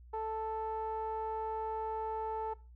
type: tone with low-pass filter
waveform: sawtooth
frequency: 440 Hz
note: A4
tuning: in tune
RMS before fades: -37 dBFS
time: 0.13-2.54 s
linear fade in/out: 10 ms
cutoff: 920 Hz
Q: 3
effects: noise-tail reverb RT60 0.3 s tail -19 dB re dry + added 60 Hz sine -52 dBFS peak until 2.75 s